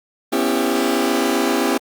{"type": "chord", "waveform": "sawtooth", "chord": "C# half-diminished seventh", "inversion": "third", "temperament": "just", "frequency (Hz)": [249.5, 277.2, 332.6, 399.1], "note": ["B3", "C#4", "E4", "G4"], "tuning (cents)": [18, 0, 16, 31], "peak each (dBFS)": -18, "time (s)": [0.32, 1.78], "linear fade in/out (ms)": 10, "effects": ["Opus 32 kbps"]}